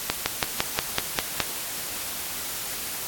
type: slowing click train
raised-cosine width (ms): 0.2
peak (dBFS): -3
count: 8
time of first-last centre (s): 0.1-1.403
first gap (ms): 160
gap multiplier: 1.05
effects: white hiss -32 dBFS RMS until 3.07 s + AAC 64 kbps